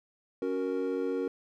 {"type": "chord", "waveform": "triangle", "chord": "F# major", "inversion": "second", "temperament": "equal", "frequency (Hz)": [277.2, 370, 466.2], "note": ["C#4", "F#4", "A#4"], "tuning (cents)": [0, 0, 0], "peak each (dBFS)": [-32, -32, -30], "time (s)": [0.42, 1.28], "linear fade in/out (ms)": 2, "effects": []}